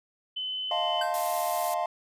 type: tone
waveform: sine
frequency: 3033 Hz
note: F#7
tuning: 42 cents sharp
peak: -30 dBFS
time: 0.36-1.03 s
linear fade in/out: 10 ms
type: chord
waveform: triangle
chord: F dominant seventh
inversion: third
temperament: equal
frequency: 622.3 / 698.5 / 880 / 1046.5 Hz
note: Eb5 / F5 / A5 / C6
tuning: 0 / 0 / 0 / 0 cents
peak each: -31 / -27 / -32 / -33 dBFS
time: 0.71-1.86 s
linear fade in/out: 2 ms
type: tone with exponential decay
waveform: square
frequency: 1552 Hz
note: G6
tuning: 18 cents flat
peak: -31 dBFS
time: 1.01-1.3 s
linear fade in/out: 5 ms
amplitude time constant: 61 ms
type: noise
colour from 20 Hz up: blue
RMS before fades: -35 dBFS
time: 1.14-1.74 s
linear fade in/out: 0 ms
effects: resampled to 32000 Hz